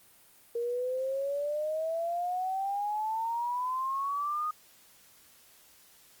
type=exponential sweep; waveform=sine; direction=up; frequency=466.2 to 1244.5 Hz; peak=-29 dBFS; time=0.55-4.51 s; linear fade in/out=5 ms; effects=white hiss -59 dBFS RMS until 6.2 s + Opus 32 kbps